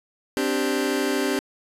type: chord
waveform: sawtooth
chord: C suspended second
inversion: none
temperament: just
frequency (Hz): 261.6 / 294.3 / 392.4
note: C4 / D4 / G4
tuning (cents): 0 / +4 / +2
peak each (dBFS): -22 / -22 / -21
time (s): 0.37-1.39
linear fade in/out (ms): 0
effects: resampled to 32000 Hz